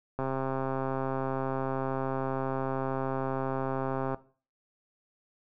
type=click train; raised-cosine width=1 ms; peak=-18 dBFS; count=527; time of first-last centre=0.19-4.145 s; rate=133 Hz; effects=noise-tail reverb RT60 0.4 s tail -18 dB re dry